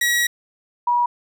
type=tone pair in turn; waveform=sawtooth / sine; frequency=1915 / 964.4 Hz; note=A#6 / B5; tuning=+46 / -41 cents; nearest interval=octave; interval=1187 cents; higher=first; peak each=-13 / -15 dBFS; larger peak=first; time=0.01-0.27 / 0.87-1.06 s; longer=first; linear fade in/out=5 ms; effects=none